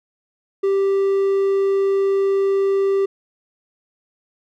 triangle tone, 392 Hz, G4, in tune, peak -13 dBFS, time 0.63-3.06 s, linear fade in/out 10 ms, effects none

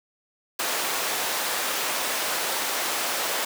pink high-pass noise, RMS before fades -27 dBFS, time 0.59-3.45 s, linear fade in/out 5 ms, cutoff 570 Hz, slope 12 dB/octave, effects none

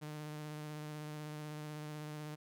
sawtooth tone with vibrato, 151.3 Hz, D#3, 48 cents flat, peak -39 dBFS, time 0.01-2.36 s, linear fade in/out 20 ms, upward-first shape sine, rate 16 Hz, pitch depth 18 cents each way, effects none

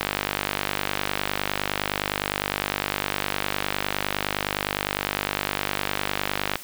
click train, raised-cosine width 0.3 ms, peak -6 dBFS, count 327, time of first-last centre 0.01-6.556 s, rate 49.8 Hz, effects white hiss -41 dBFS RMS until 6.63 s

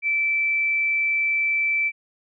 sine tone, 2325 Hz, D7, 18 cents flat, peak -19 dBFS, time 0.02-1.92 s, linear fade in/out 50 ms, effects none

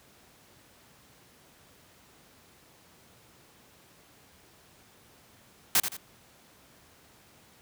white noise with echo, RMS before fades -22 dBFS, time 5.75-5.8 s, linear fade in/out 2 ms, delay 84 ms, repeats 2, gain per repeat -9 dB, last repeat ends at 5.968 s, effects pink hiss -58 dBFS RMS until 7.61 s + high-pass 80 Hz 12 dB/octave

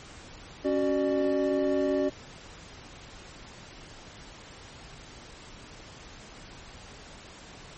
triangle tone cluster, 277.5 / 375.2 / 597 Hz, C#4 / F#4 / D5, +2 / +24 / +28 cents, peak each -26 dBFS, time 0.64-2.1 s, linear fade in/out 20 ms, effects pink hiss -47 dBFS RMS until 7.77 s + MP3 32 kbps

